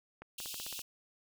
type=clicks; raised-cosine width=0.5 ms; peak=-32 dBFS; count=8; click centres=0.22 / 0.402 / 0.459 / 0.543 / 0.6 / 0.665 / 0.727 / 0.792 s
type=high-pass noise; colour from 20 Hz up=pink; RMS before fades=-43 dBFS; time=0.38-0.82 s; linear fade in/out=5 ms; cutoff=2600 Hz; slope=96 dB/octave
effects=none